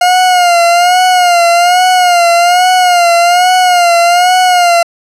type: tone with vibrato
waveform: 40% pulse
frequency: 710 Hz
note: F5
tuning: 28 cents sharp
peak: -4 dBFS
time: 0.01-4.83 s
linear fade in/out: 5 ms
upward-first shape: sine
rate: 1.2 Hz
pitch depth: 66 cents each way
effects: low-pass 10000 Hz 12 dB/octave